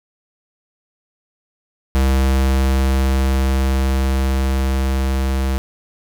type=tone with level ramp; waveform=square; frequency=66.4 Hz; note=C2; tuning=26 cents sharp; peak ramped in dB=-13 to -17 dBFS; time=1.95-5.58 s; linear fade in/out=0 ms; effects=none